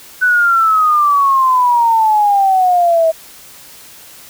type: exponential sweep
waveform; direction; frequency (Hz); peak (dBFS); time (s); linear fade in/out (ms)
sine; down; 1505 to 640; -8; 0.21-3.12; 20
effects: white hiss -38 dBFS RMS until 4.29 s